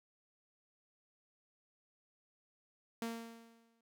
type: tone with exponential decay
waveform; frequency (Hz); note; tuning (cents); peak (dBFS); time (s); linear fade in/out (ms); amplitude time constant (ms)
sawtooth; 229.7; A#3; -25; -32; 3.02-3.81; 2; 170
effects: none